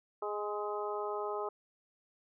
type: harmonic tone with a mistuned harmonic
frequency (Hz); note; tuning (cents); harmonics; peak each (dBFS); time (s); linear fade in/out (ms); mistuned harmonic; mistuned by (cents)
207.7; G#3; 0; 2 / 3 / 4 / 5 / 6; -37 / -42 / -41 / -43 / -42; 0.22-1.49; 5; 6; +21
effects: none